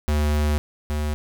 square tone pair in turn, 74.7 / 75 Hz, D2 / D2, +30 / +37 cents, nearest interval unison, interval 7 cents, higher second, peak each -19 / -23 dBFS, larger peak first, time 0.08-0.58 / 0.9-1.14 s, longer first, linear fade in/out 0 ms, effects none

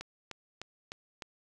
click train, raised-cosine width 0.2 ms, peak -23 dBFS, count 5, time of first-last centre 0.01-1.222 s, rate 3.3 Hz, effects 10-bit

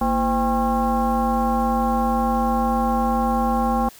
sine tone with frequency modulation, 515 Hz, C5, 28 cents flat, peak -17 dBFS, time 0.01-3.89 s, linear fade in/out 5 ms, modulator 283 Hz, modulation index 1.9, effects white hiss -46 dBFS RMS until 3.99 s

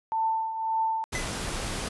sine tone with tremolo, 891 Hz, A5, 22 cents sharp, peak -22 dBFS, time 0.12-1.04 s, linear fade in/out 0 ms, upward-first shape triangle, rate 1.8 Hz, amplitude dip 65%
pink noise, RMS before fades -32 dBFS, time 1.12-1.89 s, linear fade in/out 10 ms
square tone with exponential decay, 2017 Hz, B6, 36 cents sharp, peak -29 dBFS, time 1.15-1.37 s, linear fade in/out 0 ms, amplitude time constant 47 ms
effects resampled to 24000 Hz

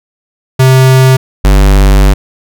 square tone pair in turn, 130.81 / 49 Hz, C3 / G1, 0 / 0 cents, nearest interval octave + perfect fourth, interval 1700 cents, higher first, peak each -3 dBFS, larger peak neither, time 0.59-1.17 / 1.44-2.14 s, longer second, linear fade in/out 10 ms, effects none

